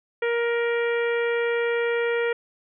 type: harmonic tone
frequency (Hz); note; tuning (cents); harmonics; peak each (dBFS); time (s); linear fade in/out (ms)
470; A#4; +14; 1 / 2 / 3 / 4 / 5 / 6 / 7; -22 / -36 / -32 / -31 / -34 / -43 / -45; 0.22-2.33; 5
effects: none